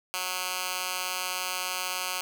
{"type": "tone with high-pass filter", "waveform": "10% pulse", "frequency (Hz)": 183.4, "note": "F#3", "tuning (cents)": -15, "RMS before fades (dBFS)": -32, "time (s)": [0.14, 2.21], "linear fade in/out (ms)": 0, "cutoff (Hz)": 1500, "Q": 0.55, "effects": []}